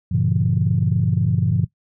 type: chord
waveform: sine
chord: G diminished seventh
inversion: none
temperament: just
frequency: 98 / 117.6 / 141.12 / 169.34 Hz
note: G2 / Bb2 / Db3 / Fb3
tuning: 0 / +16 / +31 / +47 cents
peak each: -21 dBFS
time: 0.11-1.65 s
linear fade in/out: 10 ms
effects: noise-tail reverb RT60 0.1 s tail -17 dB re dry + tanh soft clip ceiling -6 dBFS